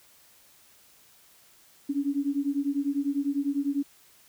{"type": "beating tone pair", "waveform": "sine", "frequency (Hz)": [277.2, 287.2], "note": ["C#4", "D4"], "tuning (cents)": [0, -39], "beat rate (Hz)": 10, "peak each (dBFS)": -28, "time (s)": [1.89, 3.83], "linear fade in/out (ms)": 10, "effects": ["white hiss -58 dBFS RMS until 4.28 s"]}